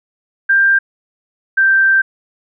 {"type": "tone pair in turn", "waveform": "sine", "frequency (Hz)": [1587, 1567.9], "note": ["G6", "G6"], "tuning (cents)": [21, 0], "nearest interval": "unison", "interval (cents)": 21, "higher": "first", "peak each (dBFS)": -8, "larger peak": "neither", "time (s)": [[0.49, 0.79], [1.57, 2.02]], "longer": "second", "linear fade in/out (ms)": 10, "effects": []}